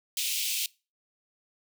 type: high-pass noise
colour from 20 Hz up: pink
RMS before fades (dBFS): -30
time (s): 0.17-0.66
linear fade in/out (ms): 2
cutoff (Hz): 2500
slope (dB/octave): 48
effects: noise-tail reverb RT60 0.3 s tail -23 dB re dry